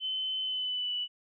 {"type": "tone with pitch glide", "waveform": "sine", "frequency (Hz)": [3052, 2962], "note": ["G7", "F#7"], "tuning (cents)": [-47, 1], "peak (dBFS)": -30, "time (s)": [0, 1.08], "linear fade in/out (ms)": 50, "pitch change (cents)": -52, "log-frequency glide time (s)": [0.42, 0.94], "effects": []}